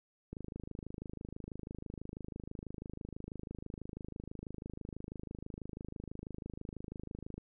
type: click train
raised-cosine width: 3 ms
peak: -30 dBFS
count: 185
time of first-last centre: 0.33-7.38 s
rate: 26.1 Hz
effects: none